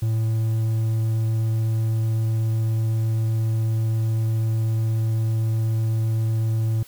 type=tone; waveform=triangle; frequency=111.5 Hz; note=A2; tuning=23 cents sharp; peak=-17 dBFS; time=0.02-6.83 s; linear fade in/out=5 ms; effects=white hiss -49 dBFS RMS until 6.87 s